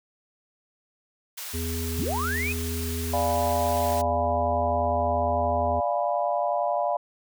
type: high-pass noise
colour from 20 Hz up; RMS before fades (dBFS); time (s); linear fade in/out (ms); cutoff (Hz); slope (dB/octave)
white; -36; 1.37-4.02; 10; 800; 12
type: harmonic tone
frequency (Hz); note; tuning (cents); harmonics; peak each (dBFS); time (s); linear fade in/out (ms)
82.7; E2; +6; 1 / 3 / 5; -29 / -34 / -36; 1.53-5.81; 20
type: linear sweep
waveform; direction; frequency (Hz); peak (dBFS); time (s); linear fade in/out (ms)
sine; up; 74.3 to 2595; -27; 1.98-2.53; 10
type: chord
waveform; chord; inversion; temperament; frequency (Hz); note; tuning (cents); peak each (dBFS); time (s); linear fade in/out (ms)
sine; D diminished seventh; none; equal; 587.3 / 698.5 / 830.6 / 987.8; D5 / F5 / Ab5 / Cb6; 0 / 0 / 0 / 0; -27 / -26 / -31 / -31; 3.13-6.97; 5
effects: none